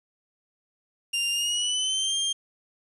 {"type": "tone with pitch glide", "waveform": "sawtooth", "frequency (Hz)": [2794, 3191], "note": ["F7", "G7"], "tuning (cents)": [0, 30], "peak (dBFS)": -21, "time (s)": [1.13, 2.33], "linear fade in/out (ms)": 10, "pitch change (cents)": 230, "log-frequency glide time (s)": [1.31, 2.15], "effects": ["resampled to 24000 Hz", "9-bit"]}